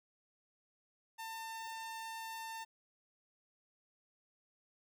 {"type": "tone", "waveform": "sawtooth", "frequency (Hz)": 899, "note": "A5", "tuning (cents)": 37, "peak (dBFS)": -39, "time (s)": [1.18, 2.65], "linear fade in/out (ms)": 20, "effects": []}